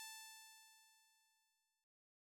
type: tone with exponential decay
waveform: 5% pulse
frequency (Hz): 881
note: A5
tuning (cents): +2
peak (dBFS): -38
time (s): 0-1.84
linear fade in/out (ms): 1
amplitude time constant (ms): 400
effects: none